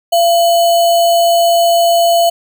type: tone with sample-and-hold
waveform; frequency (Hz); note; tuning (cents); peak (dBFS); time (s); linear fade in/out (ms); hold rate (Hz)
sine; 682; F5; -41; -7; 0.12-2.3; 10; 3675
effects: none